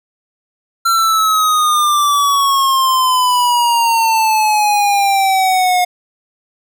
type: exponential sweep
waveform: square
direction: down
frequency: 1362 to 718 Hz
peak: -11 dBFS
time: 0.85-5.85 s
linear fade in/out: 10 ms
effects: none